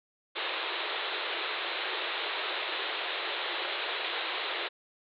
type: band-pass noise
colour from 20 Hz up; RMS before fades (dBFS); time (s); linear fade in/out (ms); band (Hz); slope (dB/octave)
white; -34; 0.35-4.69; 20; 330 to 4000; 96
effects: none